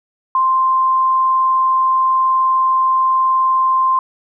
sine tone, 1046.5 Hz, C6, in tune, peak -11 dBFS, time 0.35-3.99 s, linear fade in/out 2 ms, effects none

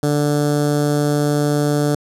15% pulse tone with notch filter, 146.83 Hz, D3, in tune, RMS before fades -17 dBFS, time 0.03-1.95 s, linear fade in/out 2 ms, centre 2400 Hz, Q 0.6, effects low-pass 12000 Hz 12 dB/octave

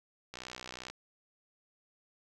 click train, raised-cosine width 0.2 ms, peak -25 dBFS, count 36, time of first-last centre 0.34-0.9 s, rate 62.5 Hz, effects none

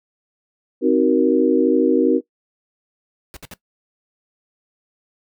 sine chord, C half-diminished seventh, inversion none, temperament just, 261.6 / 314 / 376.7 / 470.9 Hz, C4 / Eb4 / Gb4 / Bb4, 0 / +16 / +31 / +18 cents, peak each -18 dBFS, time 0.81-2.21 s, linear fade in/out 50 ms
pink noise bursts, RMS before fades -36 dBFS, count 3, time 3.34-3.538 s, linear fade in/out 0 ms, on 26 ms, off 60 ms
effects noise-tail reverb RT60 0.1 s tail -18 dB re dry

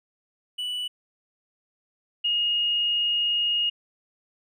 triangle / sine tone pair in turn, 2960 / 2862 Hz, F#7 / F7, 0 / +42 cents, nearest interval minor second, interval 58 cents, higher first, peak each -26 / -21 dBFS, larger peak second, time 0.58-0.88 / 2.24-3.7 s, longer second, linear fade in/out 10 ms, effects none

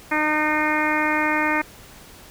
harmonic tone, 305.2 Hz, D#4, 33 cents flat, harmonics 1 / 2 / 3 / 4 / 5 / 6 / 7 / 8, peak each -25 / -29 / -25 / -28 / -28 / -26 / -26 / -30 dBFS, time 0.11-1.62 s, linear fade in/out 10 ms, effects pink hiss -45 dBFS RMS until 2.3 s

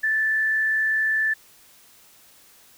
sine tone with frequency modulation, 1755 Hz, A6, 5 cents flat, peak -19 dBFS, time 0.03-1.34 s, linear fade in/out 10 ms, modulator 64.9 Hz, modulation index 0.28, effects white hiss -53 dBFS RMS until 2.77 s

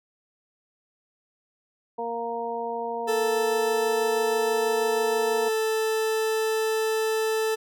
harmonic tone, 233.1 Hz, A#3, in tune, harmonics 1 / 2 / 3 / 4, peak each -40 / -31 / -33 / -32 dBFS, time 1.98-5.49 s, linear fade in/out 10 ms
40% pulse tone, 440 Hz, A4, in tune, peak -22 dBFS, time 3.07-7.56 s, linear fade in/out 20 ms
effects none

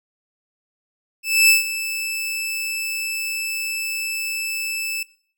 sawtooth tone with ADSR envelope, 2631 Hz, E7, 4 cents flat, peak -6 dBFS, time 1.23-5.03 s, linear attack 260 ms, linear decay 140 ms, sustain -14 dB, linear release 4 ms, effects noise-tail reverb RT60 0.5 s tail -20 dB re dry

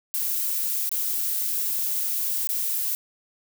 violet noise with dropouts, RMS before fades -26 dBFS, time 0.14-2.95 s, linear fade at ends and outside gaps 0 ms, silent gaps 0.892-0.915 / 2.472-2.491 s, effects none

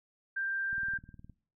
sine tone, 1581 Hz, G6, 14 cents sharp, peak -31 dBFS, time 0.36-0.98 s, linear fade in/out 10 ms
click train, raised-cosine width 5 ms, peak -38 dBFS, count 12, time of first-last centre 0.73-1.297 s, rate 19.4 Hz
effects noise-tail reverb RT60 0.4 s tail -18 dB re dry

